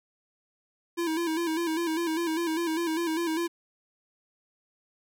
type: tone with vibrato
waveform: square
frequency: 329.6 Hz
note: E4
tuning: in tune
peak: -27 dBFS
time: 0.97-3.48 s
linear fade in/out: 20 ms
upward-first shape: square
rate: 5 Hz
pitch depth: 63 cents each way
effects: none